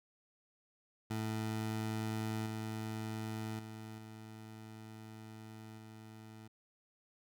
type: tone with level steps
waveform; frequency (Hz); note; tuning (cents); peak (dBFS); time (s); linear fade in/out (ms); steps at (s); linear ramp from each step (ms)
20% pulse; 109.8; A2; -3; -31 / -34 / -41 / -44 / -46; 1.1-6.48; 10; 2.46 / 3.59 / 3.98 / 5.78; 2
effects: none